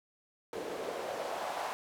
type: noise with band-pass filter sweep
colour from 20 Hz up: white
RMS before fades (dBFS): -38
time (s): 0.53-1.73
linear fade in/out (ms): 0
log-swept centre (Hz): 420 to 800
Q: 2.7
effects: none